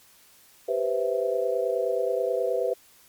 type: chord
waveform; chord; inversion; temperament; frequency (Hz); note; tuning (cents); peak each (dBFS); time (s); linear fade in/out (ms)
sine; C major seventh; second; equal; 392 / 493.9 / 523.3 / 659.3; G4 / B4 / C5 / E5; 0 / 0 / 0 / 0; -30 / -26 / -29 / -30; 0.68-2.74; 10
effects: white hiss -56 dBFS RMS until 3.08 s + MP3 96 kbps